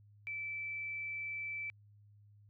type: tone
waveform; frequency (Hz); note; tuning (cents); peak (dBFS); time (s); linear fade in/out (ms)
sine; 2321; D7; -21; -38; 0.27-1.7; 0
effects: added 103 Hz sine -59 dBFS peak until 2.49 s